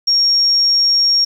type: tone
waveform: sine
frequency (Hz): 5560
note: F8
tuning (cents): -9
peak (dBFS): -10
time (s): 0.07-1.25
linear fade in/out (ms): 10
effects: 7-bit